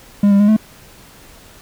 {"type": "tone with pitch steps", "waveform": "triangle", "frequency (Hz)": [203, 199.6, 206.1, 216.6], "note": ["G#3", "G3", "G#3", "A3"], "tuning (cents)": [-39, 32, -13, -27], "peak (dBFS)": -6, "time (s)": [0.23, 0.566], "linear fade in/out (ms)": 5, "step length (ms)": 84, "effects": ["pink hiss -43 dBFS RMS until 1.61 s"]}